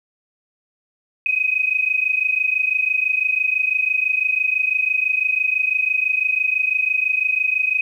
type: tone pair together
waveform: sine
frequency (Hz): 2509 / 2535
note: D#7 / D#7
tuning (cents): +14 / +32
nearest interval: unison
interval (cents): 18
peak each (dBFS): -19 / -20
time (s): 1.26-7.81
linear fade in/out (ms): 2
effects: 9-bit